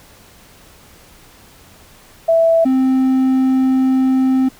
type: tone pair in turn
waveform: sine / triangle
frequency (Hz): 659.3 / 261.6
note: E5 / C4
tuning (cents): 0 / 0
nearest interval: octave + major third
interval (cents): 1600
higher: first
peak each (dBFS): -9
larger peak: neither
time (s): 2.28-2.65 / 2.65-4.49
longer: second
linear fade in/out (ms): 10
effects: pink hiss -45 dBFS RMS until 4.59 s